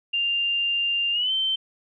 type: tone with pitch glide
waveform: sine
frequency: 2794 to 3100 Hz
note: F7 to G7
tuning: 0 to -20 cents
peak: -21 dBFS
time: 0.13-1.56 s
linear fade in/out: 10 ms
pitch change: +180 cents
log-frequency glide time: 1.12-1.32 s
effects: none